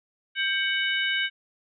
harmonic tone with a mistuned harmonic, 745 Hz, F#5, 12 cents sharp, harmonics 2 / 3 / 4 / 5, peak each -27 / -29 / -28 / -34 dBFS, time 0.35-1.3 s, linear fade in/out 50 ms, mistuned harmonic 2, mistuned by +100 cents, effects none

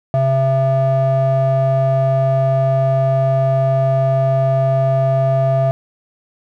triangle ring-modulated tone, 267.3 Hz, C4, 37 cents sharp, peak -7 dBFS, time 0.14-5.71 s, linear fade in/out 0 ms, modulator 401 Hz, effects none

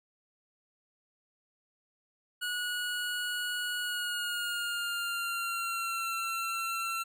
25% pulse tone with pitch glide, 1457 to 1351.6 Hz, F#6 to E6, -27 to +43 cents, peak -28 dBFS, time 2.41-7.04 s, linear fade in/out 20 ms, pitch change -130 cents, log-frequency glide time 3.81-6.07 s, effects none

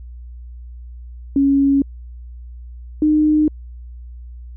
sine tone pair in turn, 277.2 / 305.1 Hz, C#4 / D#4, 0 / -34 cents, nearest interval major second, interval 166 cents, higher second, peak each -11 dBFS, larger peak neither, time 1.36-1.82 / 3.02-3.48 s, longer neither, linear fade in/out 2 ms, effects added 60 Hz sine -32 dBFS peak until 4.56 s

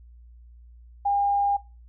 sine tone, 806 Hz, G5, 48 cents sharp, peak -20 dBFS, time 1.05-1.57 s, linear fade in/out 10 ms, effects noise-tail reverb RT60 0.3 s tail -20 dB re dry + added 59 Hz sine -46 dBFS peak until 1.88 s

